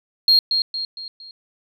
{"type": "tone with echo", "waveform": "sine", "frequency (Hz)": 4234, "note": "C8", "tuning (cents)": 20, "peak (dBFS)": -9, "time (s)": [0.28, 0.39], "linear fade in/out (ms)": 2, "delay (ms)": 230, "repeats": 4, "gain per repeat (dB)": -7, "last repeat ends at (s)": 1.31, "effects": ["tanh soft clip ceiling -7 dBFS"]}